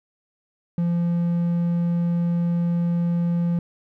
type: tone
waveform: triangle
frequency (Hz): 171.8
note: F3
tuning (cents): -28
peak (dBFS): -17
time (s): 0.78-3.59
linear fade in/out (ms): 2
effects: none